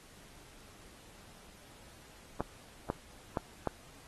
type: clicks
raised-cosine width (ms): 1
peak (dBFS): -18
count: 4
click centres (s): 2.406 / 2.901 / 3.372 / 3.673
effects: pink hiss -57 dBFS RMS until 4.07 s + AAC 32 kbps